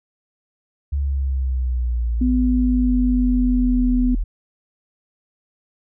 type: exponential sweep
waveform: sine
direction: down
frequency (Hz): 71.3 to 40.02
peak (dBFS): -18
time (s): 0.92-4.24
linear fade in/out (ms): 10
type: tone with pitch glide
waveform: sine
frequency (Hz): 251.8 to 249.9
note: B3 to B3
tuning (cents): +34 to +21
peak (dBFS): -16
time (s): 2.21-4.15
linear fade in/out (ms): 5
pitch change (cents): -13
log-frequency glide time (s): 2.45-2.87
effects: none